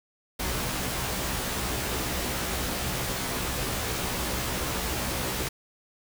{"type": "noise with comb filter", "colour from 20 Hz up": "pink", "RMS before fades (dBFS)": -30, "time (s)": [0.39, 5.49], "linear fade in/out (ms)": 10, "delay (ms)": 16, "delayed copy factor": 0.9, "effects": []}